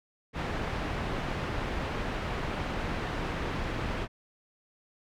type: low-pass noise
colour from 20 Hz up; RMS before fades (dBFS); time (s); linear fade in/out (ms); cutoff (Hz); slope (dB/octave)
pink; -33; 0.33-4.08; 50; 2400; 12
effects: none